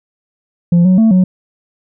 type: tone with pitch steps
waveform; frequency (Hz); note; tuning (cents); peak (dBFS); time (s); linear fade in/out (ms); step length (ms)
sine; 172.7 / 185.1 / 223.1 / 184.5; F3 / F#3 / A3 / F#3; -19 / +1 / +24 / -5; -3; 0.72-1.24; 5; 130
effects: tanh soft clip ceiling -5 dBFS